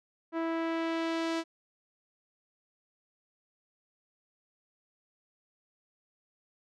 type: tone with low-pass filter sweep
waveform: sawtooth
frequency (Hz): 328.7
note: E4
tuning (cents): -5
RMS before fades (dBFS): -32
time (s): 0.32-1.44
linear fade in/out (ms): 50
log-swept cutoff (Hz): 1500 to 5900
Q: 0.89
effects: none